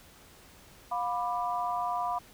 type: chord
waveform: sine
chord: B diminished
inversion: second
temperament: just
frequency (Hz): 711.2 / 987.8 / 1185.3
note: F5 / B5 / D6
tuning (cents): +31 / 0 / +16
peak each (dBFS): -32 / -32 / -36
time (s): 0.91-2.19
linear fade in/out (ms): 10
effects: pink hiss -55 dBFS RMS until 2.33 s